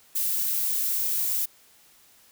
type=noise; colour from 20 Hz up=violet; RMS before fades=-26 dBFS; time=0.15-1.46 s; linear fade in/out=10 ms; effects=white hiss -57 dBFS RMS until 2.31 s